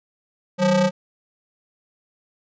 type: ring-modulated tone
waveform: square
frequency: 174.61 Hz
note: F3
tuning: in tune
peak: -13 dBFS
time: 0.58-0.91 s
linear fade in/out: 50 ms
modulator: 365 Hz
effects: resampled to 16000 Hz